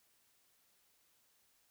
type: silence
effects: white hiss -73 dBFS RMS until 1.7 s